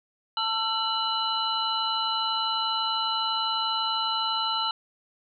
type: tone cluster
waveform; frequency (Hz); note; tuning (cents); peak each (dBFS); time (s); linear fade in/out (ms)
sine; 889 / 1344 / 2953 / 4034; A5 / E6 / F#7 / B7; +18 / +33 / -4 / +36; -30; 0.37-4.71; 2
effects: none